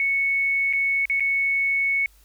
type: tone with dropouts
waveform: sine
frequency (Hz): 2212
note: C#7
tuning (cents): -4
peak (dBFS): -19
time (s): 0-2.06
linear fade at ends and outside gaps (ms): 1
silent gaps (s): 0.728-0.734 / 1.055-1.098 / 1.198-1.205
effects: added 50 Hz sine -53 dBFS peak until 2.24 s + white hiss -59 dBFS RMS until 2.24 s